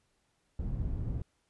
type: low-pass noise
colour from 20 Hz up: white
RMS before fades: -34 dBFS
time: 0.59-1.22 s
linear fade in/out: 2 ms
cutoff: 100 Hz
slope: 12 dB/octave
effects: pink hiss -75 dBFS RMS until 1.49 s + resampled to 24000 Hz